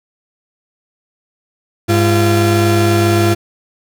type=tone pair together; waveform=35% pulse; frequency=101.8 / 342.4 Hz; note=G#2 / F4; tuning=-34 / -34 cents; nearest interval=octave + major sixth; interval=2100 cents; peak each=-11 dBFS; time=1.88-3.35 s; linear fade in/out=20 ms; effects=none